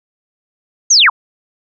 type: linear sweep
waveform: sine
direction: down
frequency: 6710 to 799 Hz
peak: -5 dBFS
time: 0.9-1.1 s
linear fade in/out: 10 ms
effects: none